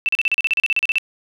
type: tone bursts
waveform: sine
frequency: 2660 Hz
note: E7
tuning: 15 cents sharp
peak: -14 dBFS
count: 15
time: 0.06-0.983 s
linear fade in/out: 0 ms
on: 27 ms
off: 37 ms
effects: none